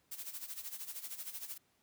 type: noise with tremolo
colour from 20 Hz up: blue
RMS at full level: -42 dBFS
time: 0.11-1.58 s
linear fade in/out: 10 ms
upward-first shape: sine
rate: 13 Hz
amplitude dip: 75%
effects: pink hiss -74 dBFS RMS until 1.82 s + high-pass 80 Hz 12 dB/octave